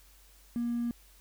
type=tone with hard clipping; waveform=triangle; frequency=237.2 Hz; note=A#3; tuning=30 cents sharp; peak=-29 dBFS; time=0.56-0.91 s; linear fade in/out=0 ms; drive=3 dB; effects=added 48 Hz sine -58 dBFS peak until 1.2 s + white hiss -61 dBFS RMS until 1.2 s